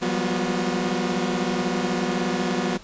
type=tone cluster; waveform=sawtooth; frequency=173.9 / 190.2 / 202.2 / 244.6 / 358.9 Hz; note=F3 / F#3 / G#3 / B3 / F4; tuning=-7 / +48 / -46 / -16 / +47 cents; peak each=-26 / -24 / -30 / -23 / -25 dBFS; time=0.01-2.78 s; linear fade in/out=20 ms; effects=pink hiss -46 dBFS RMS until 2.83 s + resampled to 16000 Hz

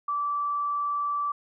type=tone; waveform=sine; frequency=1161 Hz; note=D6; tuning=20 cents flat; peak=-25 dBFS; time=0.08-1.32 s; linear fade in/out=5 ms; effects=none

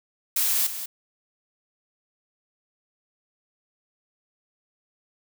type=noise with echo; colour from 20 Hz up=blue; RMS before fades=-23 dBFS; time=0.36-0.67 s; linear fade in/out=5 ms; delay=190 ms; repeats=1; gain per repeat=-10 dB; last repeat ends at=0.86 s; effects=none

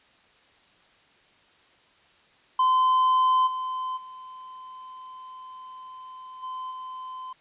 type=tone with level steps; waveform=triangle; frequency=1028 Hz; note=C6; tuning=31 cents flat; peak=-16 / -26 / -38 / -30 / -33 dBFS; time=2.59-7.33 s; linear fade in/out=5 ms; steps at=3.46 / 3.96 / 6.42 / 6.7 s; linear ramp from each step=20 ms; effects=white hiss -59 dBFS RMS until 7.4 s + resampled to 8000 Hz

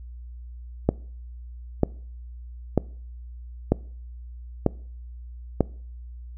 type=click train; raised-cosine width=2 ms; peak=-4 dBFS; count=6; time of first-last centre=0.89-5.607 s; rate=1.06 Hz; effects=noise-tail reverb RT60 0.5 s tail -23 dB re dry + added 60 Hz sine -37 dBFS peak until 6.37 s

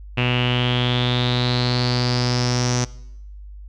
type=tone with low-pass filter sweep; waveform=sawtooth; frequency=123.47 Hz; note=B2; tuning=in tune; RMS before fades=-20 dBFS; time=0.17-2.85 s; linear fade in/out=10 ms; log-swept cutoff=2700 to 6000 Hz; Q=8; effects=noise-tail reverb RT60 0.8 s tail -21 dB re dry + added 50 Hz sine -35 dBFS peak until 3.68 s

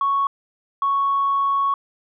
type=tone pair in turn; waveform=sine; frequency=1109 / 1109 Hz; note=C#6 / C#6; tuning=0 / 0 cents; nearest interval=unison; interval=0 cents; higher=neither; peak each=-16 dBFS; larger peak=neither; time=0.01-0.27 / 0.82-1.74 s; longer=second; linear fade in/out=2 ms; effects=tanh soft clip ceiling -12 dBFS

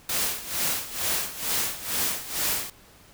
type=noise with tremolo; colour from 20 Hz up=white; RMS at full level=-25 dBFS; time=0.09-2.7 s; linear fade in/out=2 ms; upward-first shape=sine; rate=2.2 Hz; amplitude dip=80%; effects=pink hiss -53 dBFS RMS until 3.13 s

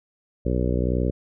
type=harmonic tone; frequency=61.74 Hz; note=B1; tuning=in tune; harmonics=1 / 2 / 3 / 4 / 5 / 6 / 7 / 8 / 9; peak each=-24 / -27 / -29 / -30 / -31 / -32 / -32 / -33 / -34 dBFS; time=0.45-1.11 s; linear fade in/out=10 ms; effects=none

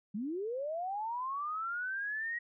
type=linear sweep; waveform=sine; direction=up; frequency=190 to 1909 Hz; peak=-34 dBFS; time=0.14-2.39 s; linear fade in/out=10 ms; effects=none

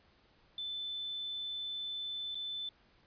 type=tone with dropouts; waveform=sine; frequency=3520 Hz; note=A7; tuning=in tune; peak=-37 dBFS; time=0.58-2.69 s; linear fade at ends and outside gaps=2 ms; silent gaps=2.347-2.353 s; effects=pink hiss -67 dBFS RMS until 3.06 s + resampled to 11025 Hz

